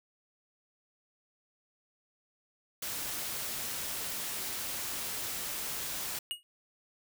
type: noise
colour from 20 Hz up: white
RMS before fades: -37 dBFS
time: 2.82-6.19 s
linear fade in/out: 5 ms
type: tone with exponential decay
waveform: square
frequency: 2877 Hz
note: F#7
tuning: 49 cents flat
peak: -30 dBFS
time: 6.31-6.43 s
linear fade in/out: 0 ms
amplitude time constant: 25 ms
effects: none